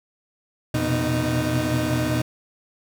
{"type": "tone cluster", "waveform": "30% pulse", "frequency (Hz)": [84.7, 121.6, 126.5, 132.5, 308.7], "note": ["E2", "B2", "B2", "C3", "D#4"], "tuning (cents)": [48, -26, 42, 22, -14], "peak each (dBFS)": [-29, -22, -27, -30, -22], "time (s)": [0.74, 2.22], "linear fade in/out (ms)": 5, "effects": []}